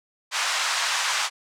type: band-pass noise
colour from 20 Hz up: pink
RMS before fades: -25 dBFS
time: 0.31-1.3 s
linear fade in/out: 50 ms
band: 910 to 7800 Hz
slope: 24 dB/octave
effects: none